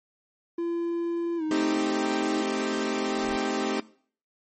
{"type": "tone with pitch glide", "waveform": "triangle", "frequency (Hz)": [340, 311.8], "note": ["F4", "D#4"], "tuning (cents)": [-46, 4], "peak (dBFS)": -24, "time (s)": [0.58, 2.42], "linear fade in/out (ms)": 5, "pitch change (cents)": -150, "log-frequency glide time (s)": [1.37, 1.43]}
{"type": "chord", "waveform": "sawtooth", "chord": "A half-diminished seventh", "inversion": "none", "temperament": "equal", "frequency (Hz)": [220, 261.6, 311.1, 392], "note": ["A3", "C4", "Eb4", "G4"], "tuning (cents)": [0, 0, 0, 0], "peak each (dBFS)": [-29, -27, -29, -26], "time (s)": [1.51, 3.8], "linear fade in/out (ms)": 2}
{"type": "noise with exponential growth", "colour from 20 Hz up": "brown", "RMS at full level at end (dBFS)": -40, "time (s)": [2.94, 3.36], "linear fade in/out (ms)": 2, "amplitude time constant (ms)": 91}
{"effects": ["noise-tail reverb RT60 0.5 s tail -20 dB re dry", "MP3 32 kbps"]}